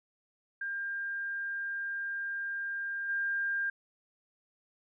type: tone with level steps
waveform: sine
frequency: 1600 Hz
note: G6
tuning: 35 cents sharp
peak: -33 / -29 dBFS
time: 0.61-3.7 s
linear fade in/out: 5 ms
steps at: 3.08 s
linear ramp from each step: 20 ms
effects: none